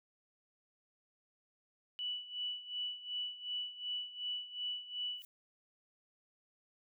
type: tone with tremolo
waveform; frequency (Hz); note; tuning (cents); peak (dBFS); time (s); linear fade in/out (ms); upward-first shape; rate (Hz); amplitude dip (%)
sine; 2960; F#7; 0; -35; 1.99-5.22; 0; sine; 2.7; 80
type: noise with exponential growth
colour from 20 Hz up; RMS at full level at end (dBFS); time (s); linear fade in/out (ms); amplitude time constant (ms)
violet; -50; 5.14-5.25; 2; 22
effects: none